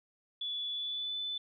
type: tone with pitch glide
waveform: sine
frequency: 3436 to 3504 Hz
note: A7 to A7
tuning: -42 to -8 cents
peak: -34 dBFS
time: 0.41-1.38 s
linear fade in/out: 5 ms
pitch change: +34 cents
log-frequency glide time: 0.71-1.18 s
effects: none